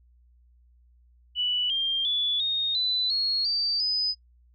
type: tone with pitch steps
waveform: sine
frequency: 2960 / 3191 / 3440 / 3708 / 3997 / 4309 / 4645 / 5007 Hz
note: F#7 / G7 / A7 / A#7 / B7 / C#8 / D8 / D#8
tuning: 0 / +30 / -40 / -10 / +20 / -50 / -20 / +10 cents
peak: -23 dBFS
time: 1.35-4.15 s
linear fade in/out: 50 ms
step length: 350 ms
effects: noise-tail reverb RT60 0.1 s tail -22 dB re dry + added 60 Hz sine -56 dBFS peak until 4.54 s